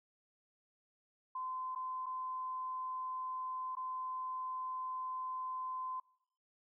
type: tone with dropouts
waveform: sine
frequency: 1029 Hz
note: C6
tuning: 29 cents flat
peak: -38 dBFS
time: 1.35-6 s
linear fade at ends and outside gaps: 5 ms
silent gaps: 1.75-1.758 / 2.06-2.064 / 3.753-3.768 s
effects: noise-tail reverb RT60 0.7 s tail -21 dB re dry